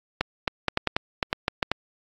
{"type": "clicks", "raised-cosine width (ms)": 0.3, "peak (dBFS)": -6, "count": 11, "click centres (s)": [0.21, 0.478, 0.683, 0.774, 0.873, 0.965, 1.228, 1.329, 1.481, 1.628, 1.716], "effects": ["AAC 64 kbps"]}